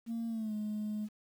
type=tone with pitch glide; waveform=sine; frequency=229.7 to 211.9 Hz; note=A#3 to G#3; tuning=-25 to +35 cents; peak=-32 dBFS; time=0.06-1.09 s; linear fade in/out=50 ms; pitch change=-140 cents; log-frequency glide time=0.28-0.54 s; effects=tanh soft clip ceiling -32 dBFS + 10-bit